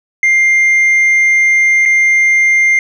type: tone with dropouts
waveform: sine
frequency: 2100 Hz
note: C7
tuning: 6 cents sharp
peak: -4 dBFS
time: 0.23-2.79 s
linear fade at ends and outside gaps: 2 ms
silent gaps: 1.854-1.858 s
effects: tanh soft clip ceiling -6 dBFS